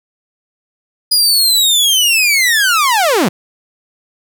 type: linear sweep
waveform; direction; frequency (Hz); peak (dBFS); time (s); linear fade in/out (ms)
sawtooth; down; 4961 to 146.83; -6; 1.11-3.29; 10
effects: none